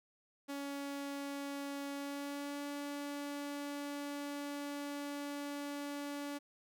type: tone with pitch glide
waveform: sawtooth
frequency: 281.2 to 286.9 Hz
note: C#4 to D4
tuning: +25 to -40 cents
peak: -36 dBFS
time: 0.48-6.39 s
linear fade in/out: 20 ms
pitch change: +35 cents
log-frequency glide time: 1.93-2.64 s
effects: none